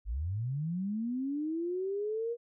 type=linear sweep; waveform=sine; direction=up; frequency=46.25 to 478.6 Hz; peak=-31 dBFS; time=0.05-2.37 s; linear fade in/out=50 ms; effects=none